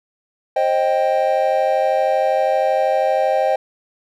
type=chord; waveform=triangle; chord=C minor; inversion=none; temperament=equal with one note detuned; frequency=529.6 / 622.3 / 784 Hz; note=C5 / Eb5 / G5; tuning=+21 / 0 / 0 cents; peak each=-17 dBFS; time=0.56-3.56 s; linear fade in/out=5 ms; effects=none